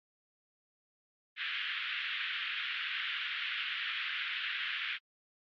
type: band-pass noise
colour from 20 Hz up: white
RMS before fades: -37 dBFS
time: 1.36-4.99 s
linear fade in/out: 50 ms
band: 1400 to 3400 Hz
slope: 48 dB/octave
effects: AAC 64 kbps